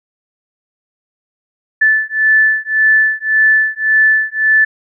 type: beating tone pair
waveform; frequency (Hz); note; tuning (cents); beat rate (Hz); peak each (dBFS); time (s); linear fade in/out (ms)
sine; 1748 / 1749.8; A6 / A6; -12 / -10; 1.8; -12; 1.81-4.65; 10
effects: none